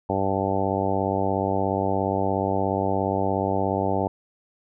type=harmonic tone; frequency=97 Hz; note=G2; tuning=18 cents flat; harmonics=1 / 2 / 3 / 4 / 5 / 6 / 7 / 8 / 9; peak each=-30 / -30 / -30 / -30 / -30 / -30 / -30 / -30 / -30 dBFS; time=0.09-4.08 s; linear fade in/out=5 ms; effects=none